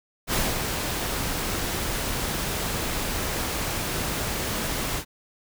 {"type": "noise with ADSR envelope", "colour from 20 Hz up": "pink", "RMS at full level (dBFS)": -23, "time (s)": [0.27, 5.05], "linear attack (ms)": 63, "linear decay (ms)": 240, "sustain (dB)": -5, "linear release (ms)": 75, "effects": []}